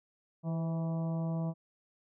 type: harmonic tone with a mistuned harmonic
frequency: 163.5 Hz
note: E3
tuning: 14 cents flat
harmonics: 1 / 2 / 3 / 4 / 5 / 6 / 7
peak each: -31 / -45 / -48 / -43 / -52 / -51 / -56 dBFS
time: 0.43-1.54 s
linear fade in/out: 50 ms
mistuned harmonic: 3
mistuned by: +46 cents
effects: none